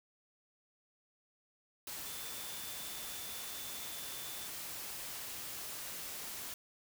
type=tone in noise; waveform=sine; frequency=3520 Hz; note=A7; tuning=in tune; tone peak=-52 dBFS; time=2.06-4.47 s; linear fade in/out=2 ms; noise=white; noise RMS=-44 dBFS; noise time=1.87-6.54 s; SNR=-11 dB; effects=none